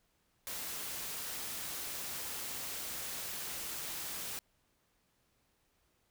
white noise, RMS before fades -41 dBFS, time 0.47-4.39 s, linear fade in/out 0 ms, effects pink hiss -75 dBFS RMS until 6.1 s

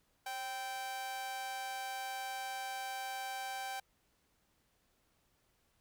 sawtooth tone with amplitude modulation, 780 Hz, G5, 9 cents flat, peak -33 dBFS, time 0.26-3.8 s, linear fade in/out 5 ms, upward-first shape sine, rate 239 Hz, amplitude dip 50%, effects pink hiss -75 dBFS RMS until 5.8 s

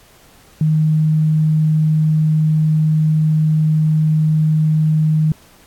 sine tone, 155.56 Hz, D#3, in tune, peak -11 dBFS, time 0.61-5.32 s, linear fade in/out 2 ms, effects pink hiss -48 dBFS RMS until 5.66 s + AAC 64 kbps

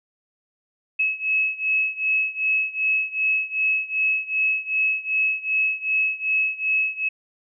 sine beating tone pair, 2577 / 2579.6 Hz, E7 / E7, -40 / -38 cents, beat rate 2.6 Hz, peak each -22 / -24 dBFS, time 0.99-7.09 s, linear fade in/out 10 ms, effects none

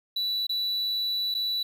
triangle tone with dropouts, 3951 Hz, B7, in tune, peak -24 dBFS, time 0.16-1.63 s, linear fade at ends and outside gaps 5 ms, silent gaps 0.469-0.493 / 1.342-1.348 s, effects 9-bit

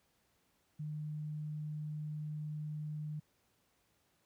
sine tone, 151.7 Hz, D#3, 44 cents flat, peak -38 dBFS, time 0.79-3.2 s, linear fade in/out 10 ms, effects pink hiss -75 dBFS RMS until 4.25 s + high-pass 60 Hz 12 dB/octave

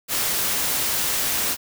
white noise, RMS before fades -23 dBFS, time 0.08-1.57 s, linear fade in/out 50 ms, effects none

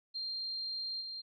sine tone with level steps, 4186 Hz, C8, in tune, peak -36 / -40 dBFS, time 0.14-1.22 s, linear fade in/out 20 ms, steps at 1 s, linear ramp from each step 20 ms, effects none

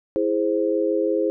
sine chord, E augmented, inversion none, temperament equal, 329.6 / 415.3 / 523.3 Hz, E4 / G#4 / B#4, 0 / 0 / 0 cents, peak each -23 dBFS, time 0.16-1.3 s, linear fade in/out 0 ms, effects none

